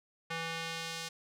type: tone with band-pass filter sweep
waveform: square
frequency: 164.81 Hz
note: E3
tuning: in tune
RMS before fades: -39 dBFS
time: 0.3-1.09 s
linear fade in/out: 10 ms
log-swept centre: 2100 to 5000 Hz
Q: 0.86
effects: none